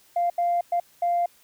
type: tone bursts at uneven times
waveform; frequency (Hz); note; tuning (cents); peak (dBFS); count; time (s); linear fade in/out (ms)
sine; 696; F5; -6; -19; 4; 0.16-0.3 / 0.38-0.61 / 0.72-0.8 / 1.02-1.26; 5
effects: tanh soft clip ceiling -16 dBFS + white hiss -58 dBFS RMS until 1.43 s